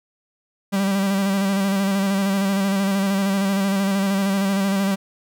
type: tone with vibrato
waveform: 45% pulse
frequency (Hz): 196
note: G3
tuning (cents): 0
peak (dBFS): -18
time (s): 0.72-4.96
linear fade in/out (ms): 20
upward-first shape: square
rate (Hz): 13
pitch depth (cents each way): 28
effects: none